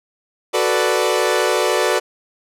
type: chord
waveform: sawtooth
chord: B minor seventh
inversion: second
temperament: equal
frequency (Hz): 370 / 440 / 493.9 / 587.3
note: F#4 / A4 / B4 / D5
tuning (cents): 0 / 0 / 0 / 0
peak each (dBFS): -17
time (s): 0.53-2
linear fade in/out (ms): 20
effects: low-pass 12000 Hz 12 dB/octave